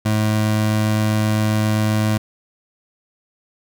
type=tone; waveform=25% pulse; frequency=107.6 Hz; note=A2; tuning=38 cents flat; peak=-12 dBFS; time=0.05-2.18 s; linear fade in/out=10 ms; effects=none